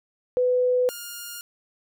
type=tone pair in turn; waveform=sine / 5% pulse; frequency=499.5 / 1415.2 Hz; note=B4 / F6; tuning=+20 / +23 cents; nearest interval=octave + tritone; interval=1803 cents; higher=second; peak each=-18 / -23 dBFS; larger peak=first; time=0.37-0.89 / 0.89-1.41 s; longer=neither; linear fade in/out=0 ms; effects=none